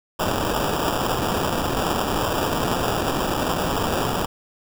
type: noise with sample-and-hold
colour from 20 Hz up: white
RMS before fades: -23 dBFS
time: 0.19-4.26 s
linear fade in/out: 10 ms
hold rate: 2100 Hz
effects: none